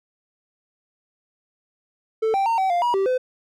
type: tone with pitch steps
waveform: triangle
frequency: 442.1 / 782 / 915 / 764 / 699 / 963 / 388.5 / 509 Hz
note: A4 / G5 / A#5 / G5 / F5 / B5 / G4 / C5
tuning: +8 / -4 / -32 / -45 / +1 / -44 / -16 / -48 cents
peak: -16 dBFS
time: 2.22-3.18 s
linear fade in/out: 10 ms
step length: 120 ms
effects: none